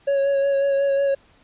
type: tone with vibrato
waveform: triangle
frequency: 554.4 Hz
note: C#5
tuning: in tune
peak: -15 dBFS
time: 0.07-1.15 s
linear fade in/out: 10 ms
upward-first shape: sine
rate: 5.5 Hz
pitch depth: 17 cents each way
effects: pink hiss -56 dBFS RMS until 1.43 s + resampled to 8000 Hz